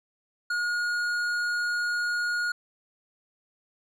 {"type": "tone with tanh clipping", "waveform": "sine", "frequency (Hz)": 1437, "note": "F6", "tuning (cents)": 49, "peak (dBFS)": -27, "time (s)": [0.5, 2.52], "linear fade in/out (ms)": 5, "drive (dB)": 11, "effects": []}